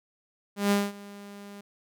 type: tone with ADSR envelope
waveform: sawtooth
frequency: 202.1 Hz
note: G#3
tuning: 47 cents flat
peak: -16 dBFS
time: 0.56-1.61 s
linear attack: 150 ms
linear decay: 210 ms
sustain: -22 dB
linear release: 5 ms
effects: none